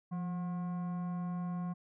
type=tone with frequency modulation; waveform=sine; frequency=174.61 Hz; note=F3; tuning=in tune; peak=-32 dBFS; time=0.11-1.74 s; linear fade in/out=20 ms; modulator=903 Hz; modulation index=0.34; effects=tanh soft clip ceiling -33 dBFS